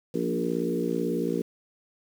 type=harmonic tone with a mistuned harmonic; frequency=58.27 Hz; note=A#1; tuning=in tune; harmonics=3 / 4 / 5 / 6 / 7 / 8; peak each=-32 / -32 / -32 / -32 / -32 / -32 dBFS; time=0.14-1.42 s; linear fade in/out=5 ms; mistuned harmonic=5; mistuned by=-15 cents; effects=8-bit